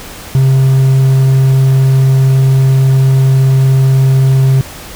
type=tone; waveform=triangle; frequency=133.2 Hz; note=C3; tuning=31 cents sharp; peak=-3 dBFS; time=0.35-4.61 s; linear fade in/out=0 ms; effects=pink hiss -29 dBFS RMS until 4.95 s

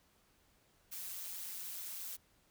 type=noise with amplitude modulation; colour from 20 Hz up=blue; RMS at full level=-42 dBFS; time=0.91-2.17 s; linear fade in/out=20 ms; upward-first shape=sine; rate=184 Hz; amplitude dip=55%; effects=pink hiss -71 dBFS RMS until 2.5 s

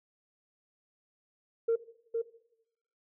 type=tone with echo; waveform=sine; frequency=458.7 Hz; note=A#4; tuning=28 cents flat; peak=-22 dBFS; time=1.68-1.76 s; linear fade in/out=10 ms; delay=460 ms; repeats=1; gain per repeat=-5 dB; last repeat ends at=2.22 s; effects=noise-tail reverb RT60 0.8 s tail -17 dB re dry + tanh soft clip ceiling -21 dBFS

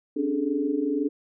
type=tone cluster; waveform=sine; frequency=269.7 / 291.9 / 408.1 / 433.6 Hz; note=C#4 / D4 / G#4 / A4; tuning=-47 / -10 / -30 / -25 cents; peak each=-30 / -25 / -33 / -30 dBFS; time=0.16-1.09 s; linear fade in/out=10 ms; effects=none

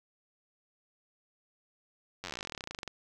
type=slowing click train; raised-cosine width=0.2 ms; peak=-21 dBFS; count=28; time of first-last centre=2.24-2.877 s; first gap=10 ms; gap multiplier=1.06; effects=none

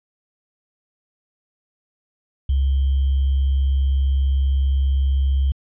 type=tone with sample-and-hold; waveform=sine; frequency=67.6 Hz; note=C#2; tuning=43 cents flat; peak=-15 dBFS; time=2.49-5.52 s; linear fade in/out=5 ms; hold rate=3150 Hz; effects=resampled to 11025 Hz

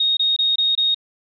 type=tone bursts; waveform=sine; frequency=3729 Hz; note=A#7; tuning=in tune; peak=-15 dBFS; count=5; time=0-0.946 s; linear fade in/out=5 ms; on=170 ms; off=24 ms; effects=none

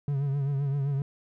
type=tone with vibrato; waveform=triangle; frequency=139.8 Hz; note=C#3; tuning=15 cents sharp; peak=-23 dBFS; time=0.08-1.02 s; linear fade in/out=2 ms; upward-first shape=triangle; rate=7.7 Hz; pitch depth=72 cents each way; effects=none

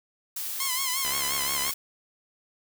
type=noise; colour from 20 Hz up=blue; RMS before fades=-33 dBFS; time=0.36-1.74 s; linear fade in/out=5 ms
type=tone with vibrato; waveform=5% pulse; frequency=1046.5 Hz; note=C6; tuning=in tune; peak=-15 dBFS; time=0.6-1.71 s; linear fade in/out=2 ms; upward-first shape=sine; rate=5.7 Hz; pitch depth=80 cents each way
type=click train; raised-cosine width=0.3 ms; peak=-18 dBFS; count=46; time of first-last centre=1.05-1.694 s; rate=69.9 Hz
effects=none

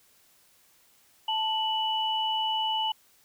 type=tone pair together; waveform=sine; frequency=880 / 2960 Hz; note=A5 / F#7; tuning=0 / 0 cents; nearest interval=octave + major sixth; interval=2100 cents; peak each=-28 dBFS; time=1.28-2.92 s; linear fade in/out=5 ms; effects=white hiss -62 dBFS RMS until 3.24 s

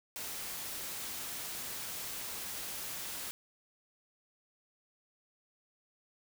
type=noise; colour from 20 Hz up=white; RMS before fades=-41 dBFS; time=0.16-3.31 s; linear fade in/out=0 ms; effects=none

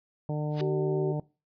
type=harmonic tone; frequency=150.3 Hz; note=D3; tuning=40 cents sharp; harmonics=1 / 2 / 3 / 4 / 5 / 6; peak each=-29 / -37 / -38 / -38 / -43 / -45 dBFS; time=0.29-1.2 s; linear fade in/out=2 ms
type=noise with exponential growth; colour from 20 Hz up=white; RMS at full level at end=-31 dBFS; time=0.5-0.61 s; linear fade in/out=0 ms; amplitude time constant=23 ms
type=tone; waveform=sine; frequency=383 Hz; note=G4; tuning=40 cents flat; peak=-27 dBFS; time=0.6-1.13 s; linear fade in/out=20 ms
effects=noise-tail reverb RT60 0.3 s tail -21 dB re dry + resampled to 11025 Hz

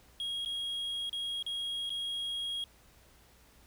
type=tone with dropouts; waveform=triangle; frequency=3283 Hz; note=G#7; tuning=21 cents flat; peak=-32 dBFS; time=0.2-2.64 s; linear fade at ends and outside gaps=1 ms; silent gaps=0.449-0.459 / 1.095-1.129 / 1.426-1.464 / 1.894-1.903 s; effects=added 60 Hz sine -64 dBFS peak until 3.66 s + pink hiss -62 dBFS RMS until 3.66 s

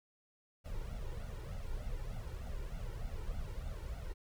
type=noise with flanger; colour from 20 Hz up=brown; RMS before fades=-41 dBFS; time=0.64-4.14 s; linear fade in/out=20 ms; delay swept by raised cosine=1.4 to 2.18 ms; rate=3.3 Hz; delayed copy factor=+0.85; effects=none

